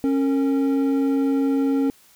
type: tone pair together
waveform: triangle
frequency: 273.1 / 459.3 Hz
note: C#4 / A#4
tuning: -26 / -26 cents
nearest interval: major sixth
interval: 900 cents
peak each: -16 / -25 dBFS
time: 0.04-1.9 s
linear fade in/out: 0 ms
effects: white hiss -54 dBFS RMS until 2.15 s